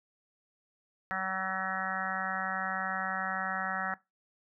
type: harmonic tone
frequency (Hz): 189.3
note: F#3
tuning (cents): +40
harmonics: 1 / 3 / 4 / 5 / 6 / 7 / 8 / 9 / 10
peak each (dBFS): -43 / -46 / -38 / -44 / -43 / -36 / -40 / -37 / -40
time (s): 1.11-3.94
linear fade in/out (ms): 0
effects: noise-tail reverb RT60 0.2 s tail -19 dB re dry